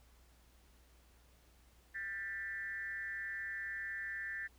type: tone with frequency modulation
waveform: sine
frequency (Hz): 1778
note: A6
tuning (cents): +18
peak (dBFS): -39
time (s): 1.94-4.48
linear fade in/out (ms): 20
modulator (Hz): 190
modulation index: 0.84
effects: added 60 Hz sine -64 dBFS peak until 4.58 s + pink hiss -69 dBFS RMS until 4.58 s